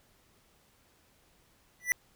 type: tone with exponential growth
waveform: square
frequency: 1975.5 Hz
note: B6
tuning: in tune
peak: -21 dBFS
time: 1.8-1.92 s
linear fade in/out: 0 ms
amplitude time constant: 24 ms
effects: pink hiss -66 dBFS RMS until 2.15 s